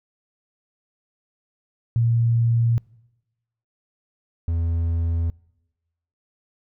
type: tone pair in turn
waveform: sine / triangle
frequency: 116.54 / 83.52 Hz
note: A#2 / E2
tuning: 0 / +23 cents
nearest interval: tritone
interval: 577 cents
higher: first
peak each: -16 / -18 dBFS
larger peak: first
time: 1.96-2.78 / 4.48-5.3 s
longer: neither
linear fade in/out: 0 ms
effects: noise-tail reverb RT60 1.0 s tail -25 dB re dry